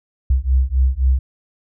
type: beating tone pair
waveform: sine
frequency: 63.2 / 67 Hz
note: B1 / C2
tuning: +41 / +42 cents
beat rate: 3.8 Hz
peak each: -16 dBFS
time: 0.3-1.19 s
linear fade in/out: 5 ms
effects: none